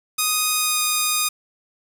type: tone with pitch glide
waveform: 5% pulse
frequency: 1244.5 to 1233.1 Hz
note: D#6 to D#6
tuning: 0 to -16 cents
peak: -7 dBFS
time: 0.18-1.29 s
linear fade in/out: 10 ms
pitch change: -16 cents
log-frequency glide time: 0.55-0.83 s
effects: 7-bit